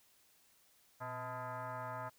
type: tone with frequency modulation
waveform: sine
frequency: 119.9 Hz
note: A#2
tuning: 49 cents sharp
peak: -40 dBFS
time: 1-2.1 s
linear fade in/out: 20 ms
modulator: 379 Hz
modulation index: 3.5
effects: white hiss -69 dBFS RMS until 2.18 s